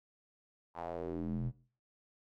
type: tone with band-pass filter sweep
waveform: square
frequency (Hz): 42.27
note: E1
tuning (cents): +44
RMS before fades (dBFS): -38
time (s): 0.74-1.52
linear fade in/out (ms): 50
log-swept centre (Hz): 940 to 130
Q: 3.2
effects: noise-tail reverb RT60 0.4 s tail -18 dB re dry